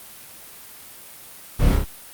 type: noise with echo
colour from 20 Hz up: brown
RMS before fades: -19 dBFS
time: 1.59-1.76 s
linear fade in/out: 10 ms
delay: 29 ms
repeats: 3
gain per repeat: -2 dB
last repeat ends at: 1.847 s
effects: white hiss -42 dBFS RMS until 2.13 s + Opus 32 kbps